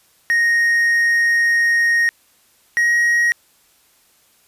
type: tone pair in turn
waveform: triangle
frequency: 1864.7 / 1889.6 Hz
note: A#6 / A#6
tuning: 0 / +23 cents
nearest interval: unison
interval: 23 cents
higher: second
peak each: -11 dBFS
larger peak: neither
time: 0.3-2.09 / 2.77-3.32 s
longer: first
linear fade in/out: 0 ms
effects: white hiss -56 dBFS RMS until 4.47 s + resampled to 32000 Hz